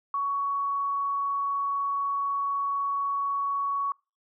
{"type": "tone", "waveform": "sine", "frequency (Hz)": 1119, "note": "C#6", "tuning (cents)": 16, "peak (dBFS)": -25, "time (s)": [0.14, 3.92], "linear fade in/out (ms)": 2, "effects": ["noise-tail reverb RT60 0.3 s tail -26 dB re dry"]}